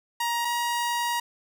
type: tone pair in turn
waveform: sawtooth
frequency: 943 / 950.1 Hz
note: A#5 / A#5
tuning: +20 / +33 cents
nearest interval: unison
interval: 13 cents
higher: second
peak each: -21 dBFS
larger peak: neither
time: 0.2-0.45 / 0.45-1.2 s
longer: second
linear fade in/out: 5 ms
effects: none